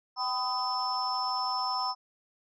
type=tone cluster; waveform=sine; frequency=771 / 1004 / 1251 / 5290 Hz; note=G5 / B5 / D#6 / E8; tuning=-29 / +28 / +9 / +5 cents; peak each=-34 / -31 / -36 / -33 dBFS; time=0.16-1.95 s; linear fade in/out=50 ms; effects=tanh soft clip ceiling -19 dBFS